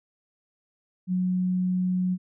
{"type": "tone", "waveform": "sine", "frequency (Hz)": 182.9, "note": "F#3", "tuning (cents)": -20, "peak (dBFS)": -22, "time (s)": [1.07, 2.18], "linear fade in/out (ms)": 50, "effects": []}